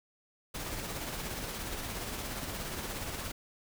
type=noise with tremolo; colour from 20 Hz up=pink; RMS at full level=-37 dBFS; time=0.54-3.32 s; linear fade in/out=10 ms; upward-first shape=sine; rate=17 Hz; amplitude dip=35%; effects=none